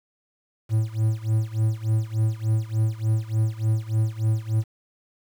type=tone with tremolo; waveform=triangle; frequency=110 Hz; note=A2; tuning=in tune; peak=-15 dBFS; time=0.69-4.64 s; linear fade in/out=50 ms; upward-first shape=sine; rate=3.4 Hz; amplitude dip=90%; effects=8-bit